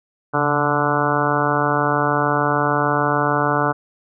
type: harmonic tone with a mistuned harmonic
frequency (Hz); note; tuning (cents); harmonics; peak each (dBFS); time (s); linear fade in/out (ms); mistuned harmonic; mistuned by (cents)
146.5; D3; -4; 1 / 2 / 3 / 4 / 5 / 6 / 7 / 8 / 9 / 10; -25 / -25 / -25 / -25 / -25 / -25 / -25 / -25 / -25 / -25; 0.33-3.73; 20; 1; -74
effects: none